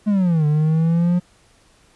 triangle exponential two-way sweep, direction down then up, 214.9 to 148.4 to 179.1 Hz, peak -12 dBFS, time 0.06-1.2 s, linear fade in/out 20 ms, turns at 0.46 s, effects pink hiss -55 dBFS RMS until 1.95 s + resampled to 24000 Hz

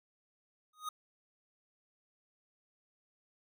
square tone with exponential growth, 1244.5 Hz, D#6, in tune, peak -34 dBFS, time 0.73-0.89 s, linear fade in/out 5 ms, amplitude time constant 34 ms, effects none

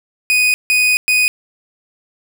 40% pulse tone bursts at uneven times, 2489 Hz, D#7, in tune, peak -10 dBFS, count 3, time 0.3-0.54 / 0.7-0.97 / 1.08-1.28 s, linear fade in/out 0 ms, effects none

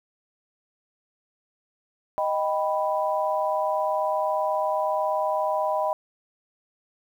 sine chord, Eb augmented, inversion none, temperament equal, 622.3 / 784 / 987.8 Hz, Eb5 / G5 / B5, 0 / 0 / 0 cents, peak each -25 / -28 / -27 dBFS, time 2.18-5.93 s, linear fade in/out 0 ms, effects 9-bit

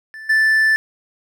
triangle tone with level steps, 1760 Hz, A6, in tune, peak -30 / -10 dBFS, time 0.14-0.76 s, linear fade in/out 0 ms, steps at 0.29 s, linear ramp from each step 10 ms, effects none

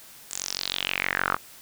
sawtooth tone with band-pass filter sweep, 46.46 Hz, F#1, 8 cents sharp, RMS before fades -29 dBFS, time 0.3-1.37 s, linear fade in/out 20 ms, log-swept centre 7900 to 1200 Hz, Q 4.8, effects white hiss -48 dBFS RMS until 1.61 s

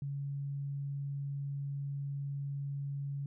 sine tone, 140.4 Hz, C#3, 22 cents sharp, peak -35 dBFS, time 0.02-3.26 s, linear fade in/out 2 ms, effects none

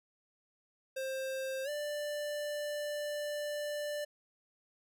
square tone with pitch glide, 529 to 590.4 Hz, C5 to D5, +19 to +9 cents, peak -36 dBFS, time 0.96-4.05 s, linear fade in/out 10 ms, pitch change +190 cents, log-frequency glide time 1.64-1.69 s, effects none

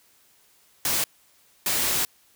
white noise bursts at uneven times, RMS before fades -24 dBFS, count 2, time 0.85-1.04 / 1.66-2.05 s, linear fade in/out 2 ms, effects white hiss -60 dBFS RMS until 2.35 s

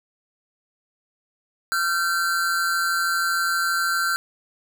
square tone pair together, 1373.4 / 1546 Hz, F6 / G6, -29 / -24 cents, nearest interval major second, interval 205 cents, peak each -24 dBFS, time 1.72-4.16 s, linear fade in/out 0 ms, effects none

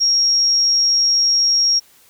sine tone, 5588 Hz, F8, in tune, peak -12 dBFS, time 0-1.8 s, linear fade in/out 20 ms, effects white hiss -51 dBFS RMS until 2.09 s

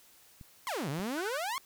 clicks, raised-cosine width 5 ms, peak -36 dBFS, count 2, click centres 0.412 / 0.995 s
sawtooth exponential two-way sweep, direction down then up, 1123 to 130.81 to 1123 Hz, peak -29 dBFS, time 0.67-1.58 s, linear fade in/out 0 ms, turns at 0.89 s
triangle tone bursts, 1500 Hz, F#6, 23 cents sharp, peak -34 dBFS, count 3, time 1.17-1.375 s, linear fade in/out 10 ms, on 45 ms, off 35 ms
effects white hiss -60 dBFS RMS until 1.65 s

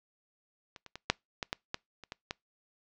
clicks, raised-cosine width 0.2 ms, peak -29 / -30 / -24 / -6 / -16 / -14 / -15 / -29 / -22 / -17 dBFS, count 10, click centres 0.762 / 0.863 / 0.956 / 1.1 / 1.428 / 1.529 / 1.744 / 2.037 / 2.121 / 2.309 s, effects noise-tail reverb RT60 0.2 s tail -26 dB re dry + low-pass 6000 Hz 12 dB/octave

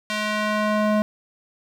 square tone with band-pass filter sweep, 212.2 Hz, G#3, 38 cents sharp, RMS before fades -22 dBFS, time 0.1-1.02 s, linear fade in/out 0 ms, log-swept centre 2800 to 560 Hz, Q 0.73, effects 8-bit

